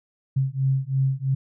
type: beating tone pair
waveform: sine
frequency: 132.7 / 135.7 Hz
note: C3 / C#3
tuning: +25 / -36 cents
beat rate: 3 Hz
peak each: -23 dBFS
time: 0.36-1.35 s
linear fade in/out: 10 ms
effects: none